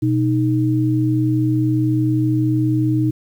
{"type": "tone pair together", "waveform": "sine", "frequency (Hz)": [123.46, 311.1], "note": ["B2", "D#4"], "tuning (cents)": [0, 0], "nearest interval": "octave + major third", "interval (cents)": 1600, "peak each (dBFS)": -17, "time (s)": [0.02, 3.11], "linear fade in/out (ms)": 10, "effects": ["8-bit"]}